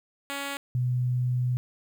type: tone pair in turn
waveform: 5% pulse / sine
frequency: 279.9 / 124.68 Hz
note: C#4 / B2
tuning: +17 / +17 cents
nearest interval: octave + major second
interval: 1400 cents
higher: first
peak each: -20 / -23 dBFS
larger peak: first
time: 0.3-0.57 / 0.75-1.57 s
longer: second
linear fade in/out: 0 ms
effects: 10-bit